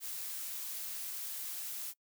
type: noise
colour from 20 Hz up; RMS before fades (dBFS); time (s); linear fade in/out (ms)
blue; -41; 0-1.94; 50
effects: noise-tail reverb RT60 0.1 s tail -24 dB re dry